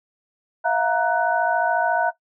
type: tone cluster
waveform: sine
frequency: 657 / 711 / 936 / 1491 Hz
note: E5 / F5 / A#5 / F#6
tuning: -6 / +31 / +7 / +13 cents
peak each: -23 dBFS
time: 0.64-2.11 s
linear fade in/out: 20 ms
effects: noise-tail reverb RT60 0.1 s tail -17 dB re dry